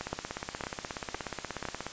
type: two click trains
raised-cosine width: 0.5 ms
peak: -19 / -18 dBFS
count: 32 / 4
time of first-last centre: 0.01-1.866 / 0.13-1.653 s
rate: 16.7 / 1.97 Hz
effects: white hiss -43 dBFS RMS until 1.92 s + resampled to 16000 Hz